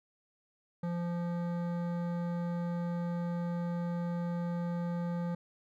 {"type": "tone with hard clipping", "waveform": "triangle", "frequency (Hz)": 172.9, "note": "F3", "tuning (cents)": -17, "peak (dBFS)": -34, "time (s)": [0.83, 5.35], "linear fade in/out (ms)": 5, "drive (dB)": 18, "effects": []}